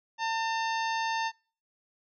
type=harmonic tone with a mistuned harmonic; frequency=900 Hz; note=A5; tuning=39 cents sharp; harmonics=1 / 2 / 3 / 4 / 5 / 6 / 7; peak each=-29 / -35 / -39 / -41 / -43 / -45 / -46 dBFS; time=0.18-1.32 s; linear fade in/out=50 ms; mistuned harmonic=6; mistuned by=-45 cents; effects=noise-tail reverb RT60 0.4 s tail -25 dB re dry